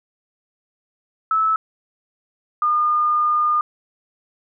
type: tone pair in turn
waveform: sine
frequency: 1305 / 1215.1 Hz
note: E6 / D#6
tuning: -18 / -41 cents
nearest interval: minor second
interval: 123 cents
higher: first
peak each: -15 dBFS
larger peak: neither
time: 1.31-1.56 / 2.62-3.61 s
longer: second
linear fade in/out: 2 ms
effects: none